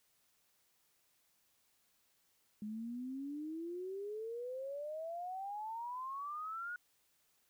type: exponential sweep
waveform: sine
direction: up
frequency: 207.6 to 1464 Hz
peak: -40 dBFS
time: 2.62-6.76 s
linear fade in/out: 2 ms
effects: white hiss -75 dBFS RMS until 7.49 s